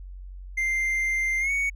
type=tone with pitch glide; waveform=triangle; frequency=2093 to 2230 Hz; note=C7 to C#7; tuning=0 to +10 cents; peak=-21 dBFS; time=0.57-1.7 s; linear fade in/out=10 ms; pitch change=+110 cents; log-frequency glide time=1.4-1.51 s; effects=added 46 Hz sine -37 dBFS peak until 1.75 s